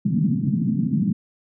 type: band-pass noise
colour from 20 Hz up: white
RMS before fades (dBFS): -21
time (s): 0.05-1.13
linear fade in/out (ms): 5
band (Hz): 130 to 240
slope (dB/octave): 48
effects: none